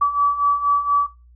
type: beating tone pair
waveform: sine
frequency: 1146 / 1150.2 Hz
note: D6 / D6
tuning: -43 / -36 cents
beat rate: 4.2 Hz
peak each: -21 / -16 dBFS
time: 0.01-1.07 s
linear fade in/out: 10 ms
effects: noise-tail reverb RT60 0.3 s tail -23 dB re dry + added 60 Hz sine -46 dBFS peak until 1.35 s